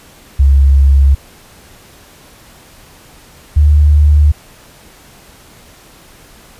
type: tone pair in turn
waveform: sine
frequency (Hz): 68.7 / 74.16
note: C#2 / D2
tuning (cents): -15 / +17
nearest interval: minor second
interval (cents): 132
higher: second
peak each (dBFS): -4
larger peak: neither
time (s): 0.39-1.15 / 3.56-4.32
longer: neither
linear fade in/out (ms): 10
effects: pink hiss -41 dBFS RMS until 6.59 s + resampled to 32000 Hz